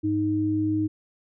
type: tone pair together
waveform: sine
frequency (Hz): 103.82 / 311.1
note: G#2 / D#4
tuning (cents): 0 / 0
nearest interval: octave + perfect fifth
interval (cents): 1900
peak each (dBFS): -29 / -22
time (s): 0.03-0.88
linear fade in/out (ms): 20
effects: none

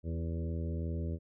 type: harmonic tone with a mistuned harmonic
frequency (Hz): 82.41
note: E2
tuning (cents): 0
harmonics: 1 / 2 / 3 / 4 / 5 / 6 / 7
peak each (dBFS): -34 / -40 / -44 / -46 / -48 / -50 / -51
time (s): 0.03-1.19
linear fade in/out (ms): 50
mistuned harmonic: 4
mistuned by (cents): +19
effects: none

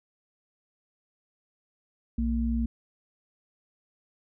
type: tone pair together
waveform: sine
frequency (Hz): 61.12 / 230.2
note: B1 / A#3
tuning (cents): -17 / -22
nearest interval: octave + major seventh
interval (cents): 2295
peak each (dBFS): -27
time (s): 2.18-2.66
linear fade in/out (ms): 5
effects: none

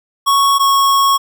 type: tone pair in turn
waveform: square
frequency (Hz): 1108.7 / 1101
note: C#6 / C#6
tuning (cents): 0 / -12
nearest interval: unison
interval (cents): 12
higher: first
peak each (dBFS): -10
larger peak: neither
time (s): 0.26-0.59 / 0.59-1.18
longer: second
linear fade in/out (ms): 20
effects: none

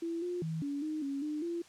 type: tone with pitch steps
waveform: sine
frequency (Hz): 334.6 / 354.7 / 160.8 / 284.1 / 309 / 277.2 / 301.7 / 340.9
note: E4 / F4 / E3 / C#4 / D#4 / C#4 / D4 / F4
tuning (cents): +26 / +27 / -43 / +43 / -12 / 0 / +47 / -42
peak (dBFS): -33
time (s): 0.02-1.62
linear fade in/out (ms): 5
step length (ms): 200
effects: white hiss -58 dBFS RMS until 1.68 s + low-pass 7000 Hz 12 dB/octave

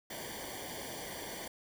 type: noise with comb filter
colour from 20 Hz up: pink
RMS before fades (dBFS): -43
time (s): 0.1-1.48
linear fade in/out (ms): 5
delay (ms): 0.76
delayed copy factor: -0.85
effects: none

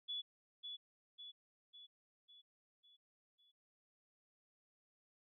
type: tone with echo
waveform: sine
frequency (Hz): 3422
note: A7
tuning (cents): -49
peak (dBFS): -40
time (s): 0.08-0.22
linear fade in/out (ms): 20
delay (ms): 550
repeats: 6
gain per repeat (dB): -5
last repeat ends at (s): 3.52
effects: none

